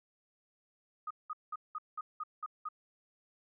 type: tone bursts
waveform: sine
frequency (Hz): 1244.5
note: D#6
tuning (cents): 0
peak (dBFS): -36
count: 8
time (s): 1.07-2.688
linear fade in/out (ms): 5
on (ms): 36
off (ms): 190
effects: none